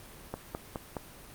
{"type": "click train", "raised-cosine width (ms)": 1, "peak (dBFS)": -20, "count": 4, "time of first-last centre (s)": [0.34, 0.968], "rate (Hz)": 4.78, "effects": ["pink hiss -50 dBFS RMS until 1.34 s", "Opus 32 kbps"]}